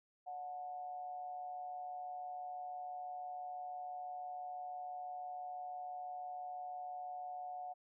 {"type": "tone with amplitude modulation", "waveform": "sine", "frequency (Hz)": 730, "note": "F#5", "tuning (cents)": -24, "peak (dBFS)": -40, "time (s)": [0.26, 7.74], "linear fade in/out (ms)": 20, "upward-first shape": "sine", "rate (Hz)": 146, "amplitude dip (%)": 50, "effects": []}